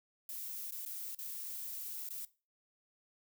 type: noise with dropouts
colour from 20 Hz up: violet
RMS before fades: -43 dBFS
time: 0.29-2.25 s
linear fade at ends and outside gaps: 2 ms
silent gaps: 0.709-0.721 / 0.851-0.86 / 1.149-1.188 / 2.09-2.104 s
effects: noise-tail reverb RT60 0.3 s tail -18 dB re dry